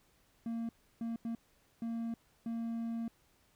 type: tone bursts at uneven times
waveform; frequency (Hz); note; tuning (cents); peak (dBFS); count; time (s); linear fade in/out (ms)
triangle; 230; A#3; -23; -33; 5; 0.46-0.69 / 1.01-1.16 / 1.25-1.35 / 1.82-2.14 / 2.46-3.08; 2
effects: pink hiss -70 dBFS RMS until 3.55 s